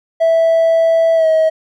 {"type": "tone with pitch glide", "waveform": "triangle", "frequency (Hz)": [657, 637.2], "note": ["E5", "D#5"], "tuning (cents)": [-6, 41], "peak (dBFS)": -6, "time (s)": [0.2, 1.5], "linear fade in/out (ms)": 20, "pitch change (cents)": -53, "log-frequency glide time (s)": [1.15, 1.27], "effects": ["tanh soft clip ceiling -4 dBFS"]}